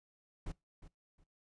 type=noise with echo; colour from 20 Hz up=brown; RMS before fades=-40 dBFS; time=0.46-0.52 s; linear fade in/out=5 ms; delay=360 ms; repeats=2; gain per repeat=-13 dB; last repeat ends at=1.24 s; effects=noise-tail reverb RT60 0.2 s tail -22 dB re dry + resampled to 22050 Hz